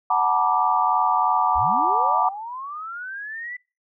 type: chord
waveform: sine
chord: B minor seventh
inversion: second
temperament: equal with one note detuned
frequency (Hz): 740 / 880 / 963 / 1174.7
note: F#5 / A5 / B5 / D6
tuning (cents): 0 / 0 / -44 / 0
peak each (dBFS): -23 / -23 / -22 / -22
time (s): 0.1-2.29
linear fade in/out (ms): 5
type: linear sweep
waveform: sine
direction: up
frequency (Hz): 42.38 to 2000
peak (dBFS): -30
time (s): 1.55-3.57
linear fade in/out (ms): 10
effects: noise-tail reverb RT60 0.3 s tail -24 dB re dry